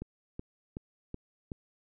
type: click train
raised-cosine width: 3 ms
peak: -25 dBFS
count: 5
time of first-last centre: 0.02-1.518 s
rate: 2.67 Hz
effects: none